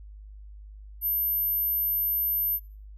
sine tone, 13000 Hz, G#9, 38 cents flat, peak -23 dBFS, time 1.01-2.6 s, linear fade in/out 50 ms, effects noise-tail reverb RT60 0.4 s tail -23 dB re dry + added 51 Hz sine -42 dBFS peak until 2.97 s

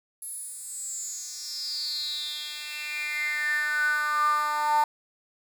10% pulse tone with high-pass filter sweep, 299.2 Hz, D4, 32 cents sharp, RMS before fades -29 dBFS, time 0.22-4.84 s, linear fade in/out 2 ms, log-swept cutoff 11000 to 870 Hz, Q 9.4, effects none

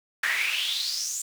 brown noise with high-pass filter sweep, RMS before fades -28 dBFS, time 0.23-1.22 s, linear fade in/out 5 ms, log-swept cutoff 1700 to 7500 Hz, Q 6.7, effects none

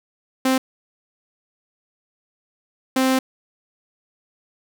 sawtooth tone bursts at uneven times, 261.6 Hz, C4, in tune, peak -12 dBFS, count 2, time 0.45-0.58 / 2.96-3.19 s, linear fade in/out 5 ms, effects none

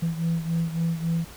sine beating tone pair, 165 / 168.6 Hz, E3 / E3, +2 / +39 cents, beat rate 3.6 Hz, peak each -23 / -27 dBFS, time 0.02-1.25 s, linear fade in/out 10 ms, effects tanh soft clip ceiling -19 dBFS + pink hiss -45 dBFS RMS until 1.36 s

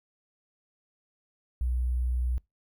sine tone with sample-and-hold, 61.74 Hz, B1, in tune, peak -25 dBFS, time 1.61-2.38 s, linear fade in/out 0 ms, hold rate 11025 Hz, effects noise-tail reverb RT60 0.2 s tail -25 dB re dry

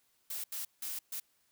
blue noise bursts at uneven times, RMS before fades -39 dBFS, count 4, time 0.3-0.44 / 0.52-0.65 / 0.82-0.99 / 1.12-1.2 s, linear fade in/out 5 ms, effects white hiss -73 dBFS RMS until 1.51 s

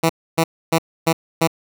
10% pulse tone bursts, 163.8 Hz, E3, 11 cents flat, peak -5 dBFS, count 5, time 0.03-1.475 s, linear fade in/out 10 ms, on 65 ms, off 280 ms, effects none

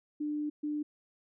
sine tone bursts at uneven times, 298.2 Hz, D4, 27 cents sharp, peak -31 dBFS, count 2, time 0.2-0.5 / 0.63-0.83 s, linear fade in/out 10 ms, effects none

